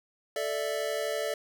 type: chord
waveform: square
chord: A suspended fourth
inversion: none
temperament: equal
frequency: 440 / 587.3 / 659.3 Hz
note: A4 / D5 / E5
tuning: 0 / 0 / 0 cents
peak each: -35 / -33 / -36 dBFS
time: 0.36-1.34 s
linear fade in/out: 2 ms
effects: none